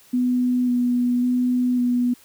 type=tone with vibrato; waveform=sine; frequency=246.9 Hz; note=B3; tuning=in tune; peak=-17 dBFS; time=0.13-2.14 s; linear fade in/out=10 ms; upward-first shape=square; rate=0.91 Hz; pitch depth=13 cents each way; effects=white hiss -52 dBFS RMS until 2.24 s